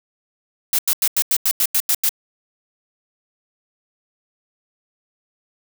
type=noise bursts; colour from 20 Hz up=blue; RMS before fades=-17 dBFS; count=10; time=0.73-2.092 s; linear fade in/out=2 ms; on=57 ms; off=88 ms; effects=none